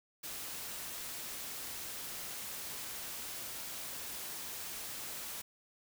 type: noise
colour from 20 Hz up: white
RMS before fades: -43 dBFS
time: 0.23-5.42 s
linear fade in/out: 10 ms
effects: none